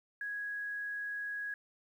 sine tone with quantisation, 1661.2 Hz, G#6, in tune, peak -36 dBFS, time 0.21-1.54 s, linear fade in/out 2 ms, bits 11, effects none

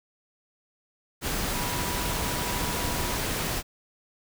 sine tone in noise, 972 Hz, B5, 28 cents flat, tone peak -37 dBFS, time 1.51-3.2 s, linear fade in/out 50 ms, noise pink, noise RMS -29 dBFS, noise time 1.21-3.63 s, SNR -11 dB, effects none

